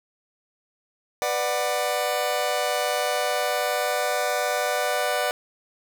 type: chord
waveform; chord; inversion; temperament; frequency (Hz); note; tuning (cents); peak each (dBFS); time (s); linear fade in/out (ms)
sawtooth; B minor; none; just; 493.9 / 592.7 / 740.8; B4 / D5 / F#5; 0 / +16 / +2; -25 / -22 / -23; 1.22-5.31; 0
effects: none